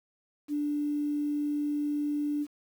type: tone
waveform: sine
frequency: 293.7 Hz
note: D4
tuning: in tune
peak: -27 dBFS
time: 0.48-2.47 s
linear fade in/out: 50 ms
effects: 9-bit